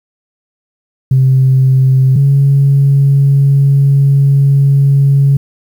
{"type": "tone pair in turn", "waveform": "sine", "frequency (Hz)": [131.8, 139], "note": ["C3", "C#3"], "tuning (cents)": [13, 5], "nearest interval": "minor second", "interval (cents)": 92, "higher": "second", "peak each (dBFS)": -4, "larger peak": "neither", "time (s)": [[1.11, 2.16], [2.16, 5.37]], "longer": "second", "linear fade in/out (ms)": 5, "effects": ["tanh soft clip ceiling -1 dBFS", "7-bit"]}